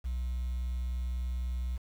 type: tone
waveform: sine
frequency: 61.9 Hz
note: B1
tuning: 5 cents sharp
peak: -28 dBFS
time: 0.04-1.78 s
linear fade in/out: 20 ms
effects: tanh soft clip ceiling -30 dBFS + 9-bit